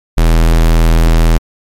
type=tone; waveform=square; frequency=41 Hz; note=E1; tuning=9 cents flat; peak=-6 dBFS; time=0.17-1.38 s; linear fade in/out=10 ms; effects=MP3 64 kbps